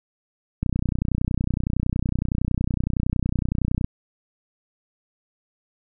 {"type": "click train", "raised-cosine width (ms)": 5, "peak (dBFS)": -10, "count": 100, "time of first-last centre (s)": [0.63, 3.844], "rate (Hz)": 30.8, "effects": []}